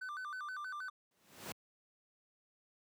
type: tone with vibrato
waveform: triangle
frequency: 1339 Hz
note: E6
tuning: 27 cents sharp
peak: -39 dBFS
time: 0.01-0.9 s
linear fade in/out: 10 ms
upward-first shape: square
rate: 6.3 Hz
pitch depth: 210 cents each way
type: noise with exponential growth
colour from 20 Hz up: pink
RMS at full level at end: -41 dBFS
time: 1.11-1.52 s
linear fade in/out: 2 ms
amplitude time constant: 88 ms
effects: high-pass 150 Hz 12 dB/octave

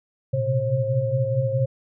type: tone cluster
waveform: sine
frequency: 114.9 / 127.2 / 131.9 / 535 Hz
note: A#2 / C3 / C3 / C5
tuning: -25 / -48 / +14 / +38 cents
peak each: -26 / -25 / -27 / -24 dBFS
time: 0.33-1.66 s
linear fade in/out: 10 ms
effects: none

